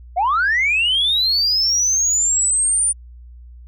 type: linear sweep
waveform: sine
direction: up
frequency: 662 to 9397 Hz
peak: -13 dBFS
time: 0.16-2.93 s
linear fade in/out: 20 ms
effects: tanh soft clip ceiling -11 dBFS + added 60 Hz sine -37 dBFS peak until 3.67 s